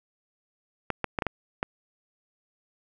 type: clicks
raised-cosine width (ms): 0.5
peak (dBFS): -11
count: 6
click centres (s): 0.903 / 1.043 / 1.188 / 1.222 / 1.267 / 1.629
effects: none